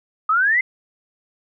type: exponential sweep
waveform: sine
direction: up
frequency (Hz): 1234 to 2093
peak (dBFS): -14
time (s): 0.29-0.61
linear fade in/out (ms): 5
effects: none